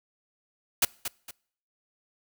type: noise with echo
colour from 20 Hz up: white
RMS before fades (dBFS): -21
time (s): 0.82-0.85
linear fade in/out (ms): 5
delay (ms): 230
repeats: 2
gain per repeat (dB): -10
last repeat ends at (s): 1.31
effects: noise-tail reverb RT60 0.6 s tail -25 dB re dry